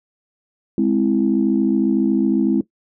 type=chord; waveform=sine; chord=Ab augmented; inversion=none; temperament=equal; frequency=207.7 / 261.6 / 329.6 Hz; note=Ab3 / C4 / E4; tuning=0 / 0 / 0 cents; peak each=-18 dBFS; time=0.78-2.61 s; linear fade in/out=2 ms; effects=noise-tail reverb RT60 0.1 s tail -17 dB re dry + tanh soft clip ceiling -5 dBFS